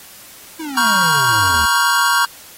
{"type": "exponential sweep", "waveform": "square", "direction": "down", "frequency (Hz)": [331.6, 70.7], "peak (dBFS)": -25, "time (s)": [0.59, 1.66], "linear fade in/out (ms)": 10}
{"type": "chord", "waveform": "square", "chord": "G half-diminished seventh", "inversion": "first", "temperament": "equal with one note detuned", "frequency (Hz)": [953, 1108.7, 1396.9, 1568], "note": ["Bb5", "Db6", "F6", "G6"], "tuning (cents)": [38, 0, 0, 0], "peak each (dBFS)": -19, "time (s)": [0.77, 2.25], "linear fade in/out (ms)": 2}
{"effects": ["white hiss -40 dBFS RMS until 2.57 s", "AAC 48 kbps"]}